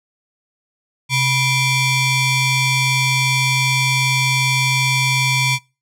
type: ring-modulated tone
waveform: sawtooth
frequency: 1108.7 Hz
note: C#6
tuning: in tune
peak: -8 dBFS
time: 1.09-5.59 s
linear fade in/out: 50 ms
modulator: 1240 Hz
effects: noise-tail reverb RT60 0.3 s tail -23 dB re dry + low-pass 11000 Hz 12 dB/octave